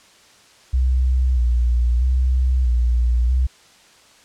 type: tone with vibrato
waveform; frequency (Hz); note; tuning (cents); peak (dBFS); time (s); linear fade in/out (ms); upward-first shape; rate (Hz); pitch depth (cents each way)
sine; 61.74; B1; 0; -14; 0.73-3.47; 10; square; 0.78; 54
effects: white hiss -50 dBFS RMS until 4.24 s + low-pass 7000 Hz 12 dB/octave